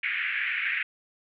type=band-pass noise; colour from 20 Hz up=white; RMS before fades=-29 dBFS; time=0.03-0.83 s; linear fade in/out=5 ms; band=1600 to 2500 Hz; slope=48 dB/octave; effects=none